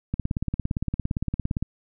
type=click train; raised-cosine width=5 ms; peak=-13 dBFS; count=27; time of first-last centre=0.14-1.626 s; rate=17.5 Hz; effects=none